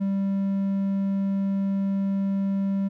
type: tone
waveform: triangle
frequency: 196 Hz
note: G3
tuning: in tune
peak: -20 dBFS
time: 0-2.89 s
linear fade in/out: 20 ms
effects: none